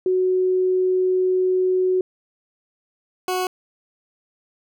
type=tone pair in turn; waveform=sine / 20% pulse; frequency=370 / 367.9 Hz; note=F#4 / F#4; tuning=0 / -10 cents; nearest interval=unison; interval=10 cents; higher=first; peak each=-16 dBFS; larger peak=neither; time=0.06-2.01 / 3.28-3.47 s; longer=first; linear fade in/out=2 ms; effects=none